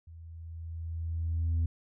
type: tone with level ramp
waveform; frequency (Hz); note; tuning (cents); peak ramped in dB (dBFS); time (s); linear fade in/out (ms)
sine; 82.41; E2; 0; -46 to -22; 0.07-1.66; 5
effects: tanh soft clip ceiling -24 dBFS